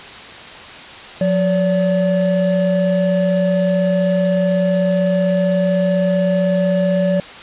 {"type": "tone pair together", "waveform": "triangle", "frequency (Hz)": [179.39, 574], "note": ["F3", "D5"], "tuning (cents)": [47, -40], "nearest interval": "octave + minor sixth", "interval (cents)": 2013, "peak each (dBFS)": -14, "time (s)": [1.21, 7.2], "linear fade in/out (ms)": 2, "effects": ["white hiss -34 dBFS RMS until 7.42 s", "resampled to 8000 Hz"]}